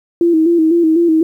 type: tone with vibrato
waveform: sine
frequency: 329.6 Hz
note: E4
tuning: in tune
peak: -8 dBFS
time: 0.21-1.23 s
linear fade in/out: 2 ms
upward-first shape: square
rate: 4 Hz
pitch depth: 61 cents each way
effects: 8-bit